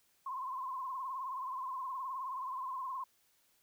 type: tone with vibrato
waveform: sine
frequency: 1044 Hz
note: C6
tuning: 4 cents flat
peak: -37 dBFS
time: 0.26-3.04 s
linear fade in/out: 5 ms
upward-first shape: triangle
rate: 19 Hz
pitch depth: 100 cents each way
effects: white hiss -72 dBFS RMS until 3.62 s